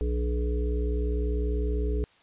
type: harmonic tone with a mistuned harmonic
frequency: 60.2 Hz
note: B1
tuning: 44 cents flat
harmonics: 1 / 3 / 5 / 7 / 8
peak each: -25 / -40 / -37 / -33 / -43 dBFS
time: 0.01-2.04 s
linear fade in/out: 0 ms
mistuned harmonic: 5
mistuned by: -29 cents
effects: white hiss -60 dBFS RMS until 2.22 s + resampled to 8000 Hz